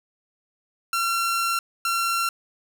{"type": "tone bursts at uneven times", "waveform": "sawtooth", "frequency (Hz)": 1364, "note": "F6", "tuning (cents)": -41, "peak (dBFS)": -18, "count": 2, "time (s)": [[0.93, 1.59], [1.85, 2.29]], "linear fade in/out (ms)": 2, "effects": []}